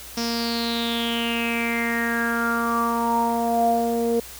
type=tone with low-pass filter sweep; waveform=sawtooth; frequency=233.1 Hz; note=A#3; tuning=in tune; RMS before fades=-23 dBFS; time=0.17-4.2 s; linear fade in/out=5 ms; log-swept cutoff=5500 to 510 Hz; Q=8.6; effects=added 60 Hz sine -47 dBFS peak until 4.39 s + white hiss -40 dBFS RMS until 4.39 s